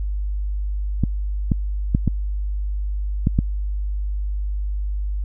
clicks, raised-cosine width 5 ms, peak -4 dBFS, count 6, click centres 1.037 / 1.518 / 1.949 / 2.077 / 3.271 / 3.389 s, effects added 50 Hz sine -21 dBFS peak until 5.24 s

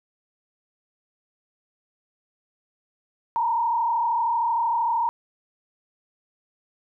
sine tone with frequency modulation, 932.3 Hz, A#5, in tune, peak -20 dBFS, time 3.36-5.09 s, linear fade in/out 0 ms, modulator 33 Hz, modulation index 1.1, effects none

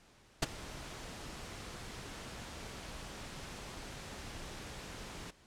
pink noise with ADSR envelope, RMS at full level -26 dBFS, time 0.42-5.31 s, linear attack 8 ms, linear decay 22 ms, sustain -20 dB, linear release 11 ms, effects pink hiss -63 dBFS RMS until 5.46 s + low-pass 8000 Hz 12 dB/octave

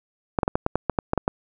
clicks, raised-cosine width 1 ms, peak -6 dBFS, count 11, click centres 0.388 / 0.432 / 0.479 / 0.555 / 0.664 / 0.756 / 0.897 / 0.988 / 1.134 / 1.177 / 1.279 s, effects none

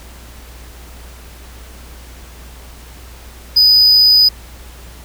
triangle tone, 4978 Hz, D#8, in tune, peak -5 dBFS, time 3.56-4.29 s, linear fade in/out 10 ms, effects added 60 Hz sine -35 dBFS peak until 5.04 s + pink hiss -40 dBFS RMS until 5.04 s

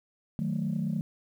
sine chord, D# diminished, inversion none, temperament equal, 155.56 / 185 / 220 Hz, D#3 / F#3 / A3, 0 / 0 / 0 cents, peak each -31 dBFS, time 0.39-1.01 s, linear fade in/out 0 ms, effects tanh soft clip ceiling -21 dBFS + 10-bit

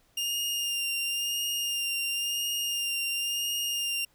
sawtooth tone with vibrato, 2810 Hz, F7, 10 cents sharp, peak -25 dBFS, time 0.17-4.05 s, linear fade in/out 5 ms, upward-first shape sine, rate 0.96 Hz, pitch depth 21 cents each way, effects pink hiss -66 dBFS RMS until 4.14 s

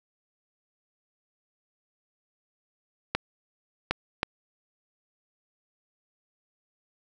clicks, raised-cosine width 0.3 ms, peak -8 dBFS, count 3, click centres 3.15 / 3.91 / 4.231 s, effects none

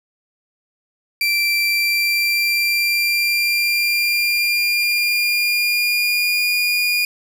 30% pulse tone with pitch glide, 2349 to 2432 Hz, D7 to D#7, 0 to -40 cents, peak -13 dBFS, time 1.21-7.05 s, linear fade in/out 2 ms, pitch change +60 cents, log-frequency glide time 1.63-6.51 s, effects none

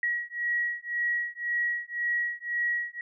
sine beating tone pair, 1910 / 1911.9 Hz, A#6 / A#6, +42 / +43 cents, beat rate 1.9 Hz, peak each -30 dBFS, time 0.03-3.01 s, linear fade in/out 2 ms, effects none

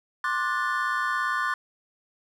triangle chord, D dominant seventh, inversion third, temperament just, 1057.2 / 1174.7 / 1468.3 / 1762 Hz, C6 / D6 / F#6 / A6, +18 / 0 / -14 / +2 cents, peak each -28 dBFS, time 0.24-1.54 s, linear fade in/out 2 ms, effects none

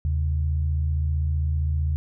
sine tone pair together, 78.46 / 133.9 Hz, D#2 / C3, +15 / +40 cents, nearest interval major sixth, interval 925 cents, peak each -21 / -30 dBFS, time 0.05-1.96 s, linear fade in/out 0 ms, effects none

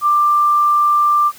sine tone, 1184 Hz, D6, 14 cents sharp, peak -10 dBFS, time 0.01-1.32 s, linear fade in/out 50 ms, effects white hiss -41 dBFS RMS until 1.38 s

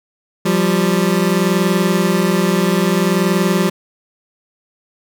25% pulse tone pair together, 175.42 / 196 Hz, F3 / G3, +8 / 0 cents, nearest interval major second, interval 192 cents, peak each -12 dBFS, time 0.45-3.7 s, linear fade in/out 10 ms, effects none

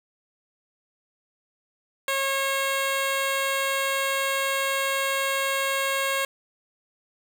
10% pulse tone, 544 Hz, C#5, 33 cents flat, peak -15 dBFS, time 2.08-6.25 s, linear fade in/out 2 ms, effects none

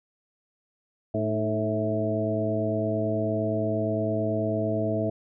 harmonic tone with a mistuned harmonic, 108.8 Hz, A2, 19 cents flat, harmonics 1 / 2 / 3 / 4 / 5 / 6, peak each -30 / -31 / -31 / -33 / -36 / -28 dBFS, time 1.14-5.1 s, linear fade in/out 5 ms, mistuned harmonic 3, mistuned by -57 cents, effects none

